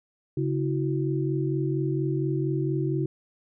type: tone cluster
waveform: sine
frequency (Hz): 138.8 / 325.8 / 370.1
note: C#3 / E4 / F#4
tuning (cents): +3 / -20 / 0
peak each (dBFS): -26 / -29 / -30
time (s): 0.37-3.06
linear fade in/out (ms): 5
effects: none